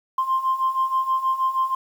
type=beating tone pair; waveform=sine; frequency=1046.5 / 1052.8 Hz; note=C6 / C6; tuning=0 / +10 cents; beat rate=6.3 Hz; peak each=-24 / -20 dBFS; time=0.18-1.75 s; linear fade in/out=5 ms; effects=tanh soft clip ceiling -13 dBFS + 8-bit